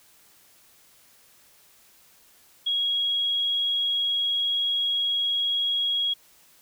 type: tone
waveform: sine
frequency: 3307 Hz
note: G#7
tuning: 8 cents flat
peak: -22 dBFS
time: 2.66-6.14 s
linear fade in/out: 10 ms
effects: white hiss -57 dBFS RMS until 6.61 s